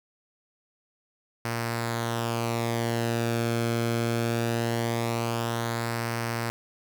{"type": "tone with flanger", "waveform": "sawtooth", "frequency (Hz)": 116.54, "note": "A#2", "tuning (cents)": 0, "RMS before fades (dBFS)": -28, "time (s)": [1.45, 6.5], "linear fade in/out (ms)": 0, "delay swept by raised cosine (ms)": [0.28, 1.07], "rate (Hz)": 0.21, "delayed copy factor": -0.55, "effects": ["8-bit"]}